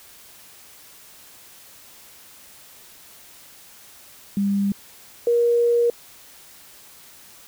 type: tone pair in turn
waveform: sine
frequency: 199.6 / 473.8 Hz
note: G3 / A#4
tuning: +32 / +28 cents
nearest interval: octave + minor third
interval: 1496 cents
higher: second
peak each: -18 / -15 dBFS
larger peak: second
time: 4.37-4.72 / 5.27-5.9 s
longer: second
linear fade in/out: 2 ms
effects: white hiss -47 dBFS RMS until 7.47 s